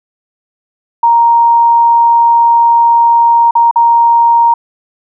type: tone with dropouts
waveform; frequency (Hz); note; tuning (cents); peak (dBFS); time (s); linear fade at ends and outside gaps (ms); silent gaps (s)
sine; 934; A#5; +3; -4; 1.03-4.54; 5; 3.51-3.552 / 3.712-3.758
effects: none